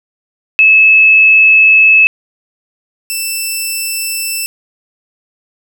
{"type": "tone pair in turn", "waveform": ["sine", "10% pulse"], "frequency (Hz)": [2598, 2662], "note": ["E7", "E7"], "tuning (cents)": [-26, 16], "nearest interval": "unison", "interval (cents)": 42, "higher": "second", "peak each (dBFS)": [-3, -7], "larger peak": "first", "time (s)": [[0.59, 2.07], [3.1, 4.46]], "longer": "first", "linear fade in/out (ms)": 0, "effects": []}